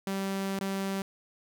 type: tone with dropouts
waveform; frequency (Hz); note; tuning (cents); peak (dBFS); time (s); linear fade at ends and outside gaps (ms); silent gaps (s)
sawtooth; 194.5; G3; -13; -26; 0.07-1.02; 2; 0.591-0.61
effects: 11-bit